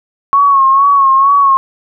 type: tone with vibrato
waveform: sine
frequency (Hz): 1100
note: C#6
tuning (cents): -14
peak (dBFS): -5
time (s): 0.33-1.57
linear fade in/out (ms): 0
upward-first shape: sine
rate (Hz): 2.2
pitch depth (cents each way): 51
effects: none